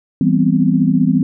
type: chord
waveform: sine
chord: C major seventh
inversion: first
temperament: equal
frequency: 164.81 / 196 / 246.9 / 261.6 Hz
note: E3 / G3 / B3 / C4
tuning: 0 / 0 / 0 / 0 cents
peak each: -16 dBFS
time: 0.21-1.23 s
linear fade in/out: 2 ms
effects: none